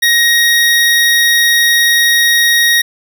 25% pulse tone, 1879 Hz, A#6, 13 cents sharp, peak -4 dBFS, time 0.02-2.82 s, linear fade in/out 10 ms, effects none

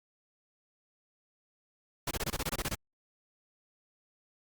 pink noise bursts, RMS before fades -33 dBFS, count 11, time 2.07-2.75 s, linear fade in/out 5 ms, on 40 ms, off 24 ms, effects Opus 48 kbps

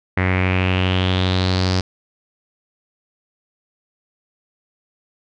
sawtooth tone with low-pass filter sweep, 92.5 Hz, F#2, in tune, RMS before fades -18 dBFS, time 0.17-1.81 s, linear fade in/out 5 ms, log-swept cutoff 2000 to 5000 Hz, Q 5, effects none

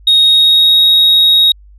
sine tone with pitch glide, 3744 to 3774 Hz, A#7 to A#7, +7 to +21 cents, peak -3 dBFS, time 0.07-1.52 s, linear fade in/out 5 ms, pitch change +14 cents, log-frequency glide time 0.2-0.82 s, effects tanh soft clip ceiling -3 dBFS + added 50 Hz sine -37 dBFS peak until 1.78 s

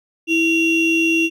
triangle ring-modulated tone, 1538 Hz, G6, 33 cents flat, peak -9 dBFS, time 0.27-1.3 s, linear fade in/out 50 ms, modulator 1210 Hz, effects none

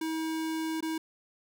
square tone with dropouts, 320 Hz, D#4, 49 cents sharp, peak -31 dBFS, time 0.01-0.98 s, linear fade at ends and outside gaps 5 ms, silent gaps 0.807-0.825 s, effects none

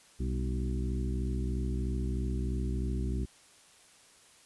harmonic tone with a mistuned harmonic, 63.1 Hz, B1, 38 cents sharp, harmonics 1 / 2 / 3 / 4 / 5 / 6, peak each -31 / -37 / -39 / -42 / -43 / -44 dBFS, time 0.19-3.26 s, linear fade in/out 20 ms, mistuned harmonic 3, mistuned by +85 cents, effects white hiss -59 dBFS RMS until 4.45 s + resampled to 24000 Hz

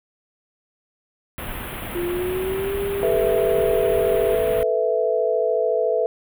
pink band-stop noise, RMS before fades -31 dBFS, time 1.38-4.63 s, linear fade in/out 0 ms, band 3300 to 10000 Hz, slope 48 dB/octave
sine tone with pitch glide, 349.2 to 398.8 Hz, F4 to G4, 0 to +30 cents, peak -22 dBFS, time 1.95-4.35 s, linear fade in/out 5 ms, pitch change +230 cents, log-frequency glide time 2.05-2.75 s
sine chord, A suspended second, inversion none, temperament equal, 440 / 493.9 / 659.3 Hz, A4 / B4 / E5, 0 / 0 / 0 cents, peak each -22 dBFS, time 3.03-6.06 s, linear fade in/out 0 ms
effects none

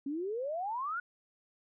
sine exponential sweep, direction up, 268.6 to 1480 Hz, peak -33 dBFS, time 0.06-1 s, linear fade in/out 5 ms, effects none

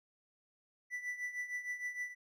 triangle tone with tremolo, 1975.5 Hz, B6, in tune, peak -33 dBFS, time 0.9-2.15 s, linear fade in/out 50 ms, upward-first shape triangle, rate 6.5 Hz, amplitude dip 80%, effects none

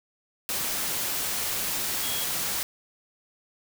sine tone in noise, 3300 Hz, G#7, 12 cents flat, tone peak -35 dBFS, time 2.03-2.24 s, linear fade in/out 0 ms, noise white, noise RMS -29 dBFS, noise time 0.49-2.63 s, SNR -9 dB, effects none

